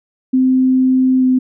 sine tone with pitch glide, 258.8 to 256.4 Hz, C4 to C4, -19 to -35 cents, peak -9 dBFS, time 0.33-1.39 s, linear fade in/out 10 ms, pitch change -16 cents, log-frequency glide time 1.19-1.24 s, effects none

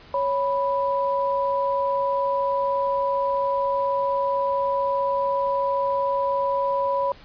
sine tone pair together, 554.4 / 987.8 Hz, C#5 / B5, 0 / 0 cents, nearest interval minor seventh, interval 1000 cents, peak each -23 dBFS, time 0.14-7.12 s, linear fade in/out 2 ms, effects pink hiss -48 dBFS RMS until 7.24 s + resampled to 11025 Hz

